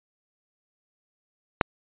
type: click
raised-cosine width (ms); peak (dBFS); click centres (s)
0.5; -3; 1.612
effects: resampled to 8000 Hz